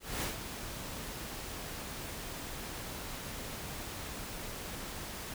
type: noise with ADSR envelope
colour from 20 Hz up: pink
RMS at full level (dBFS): -34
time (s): 0-5.34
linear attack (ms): 220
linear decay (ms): 130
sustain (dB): -8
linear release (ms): 4
effects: none